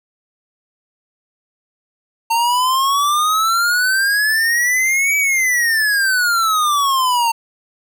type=exponential two-way sweep; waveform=square; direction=up then down; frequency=909 to 2300 to 909 Hz; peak=-14 dBFS; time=2.3-7.32 s; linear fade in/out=10 ms; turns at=5.17 s; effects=none